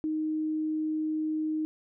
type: tone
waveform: sine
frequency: 311.1 Hz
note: D#4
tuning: in tune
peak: -27 dBFS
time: 0.04-1.65 s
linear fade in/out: 0 ms
effects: none